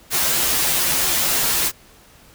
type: noise with comb filter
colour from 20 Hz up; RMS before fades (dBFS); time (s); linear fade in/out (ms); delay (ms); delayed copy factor
white; -19; 0.1-1.72; 50; 9.9; -1
effects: pink hiss -49 dBFS RMS until 2.34 s